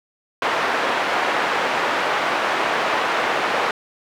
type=band-pass noise; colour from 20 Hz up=pink; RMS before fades=-21 dBFS; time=0.42-3.71 s; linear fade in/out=2 ms; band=590 to 2100 Hz; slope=12 dB/octave; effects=none